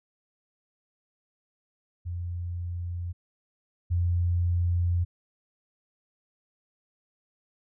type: tone pair in turn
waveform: sine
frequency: 87.31 / 87.31 Hz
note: F2 / F2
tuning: 0 / 0 cents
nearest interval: unison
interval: 0 cents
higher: neither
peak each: -30 / -22 dBFS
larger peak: second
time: 2.05-3.13 / 3.9-5.05 s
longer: second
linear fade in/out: 20 ms
effects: none